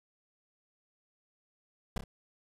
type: noise with echo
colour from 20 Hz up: brown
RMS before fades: -28 dBFS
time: 1.96-1.98 s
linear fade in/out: 5 ms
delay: 30 ms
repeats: 2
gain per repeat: -8 dB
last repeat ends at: 2.04 s
effects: resampled to 32000 Hz